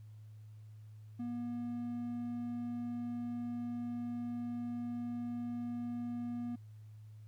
triangle tone, 240 Hz, B3, 49 cents flat, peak -35 dBFS, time 1.19-6.56 s, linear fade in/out 10 ms, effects added 107 Hz sine -50 dBFS peak until 7.27 s + pink hiss -75 dBFS RMS until 7.27 s

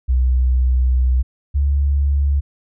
sine tone pair in turn, 63.2 / 70.55 Hz, B1 / C#2, +41 / +31 cents, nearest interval major second, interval 190 cents, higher second, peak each -12 / -13 dBFS, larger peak first, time 0.08-1.23 / 1.54-2.41 s, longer first, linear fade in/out 20 ms, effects none

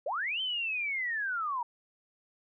sine linear two-way sweep, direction up then down, 486.3 to 3127 to 921 Hz, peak -30 dBFS, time 0.06-1.63 s, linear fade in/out 5 ms, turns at 0.41 s, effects none

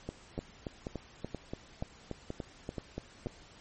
two click trains, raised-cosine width 2 ms, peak -23 / -23 dBFS, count 12 / 7, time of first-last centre 0.09-3.269 / 0.39-3.261 s, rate 3.46 / 2.09 Hz, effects pink hiss -56 dBFS RMS until 3.6 s + MP3 32 kbps

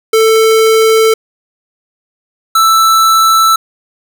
square tone pair in turn, 443.5 / 1322.1 Hz, A4 / E6, +14 / +5 cents, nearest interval octave + perfect fifth, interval 1891 cents, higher second, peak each -6 dBFS, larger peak neither, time 0.13-1.14 / 2.55-3.56 s, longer neither, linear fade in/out 5 ms, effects none

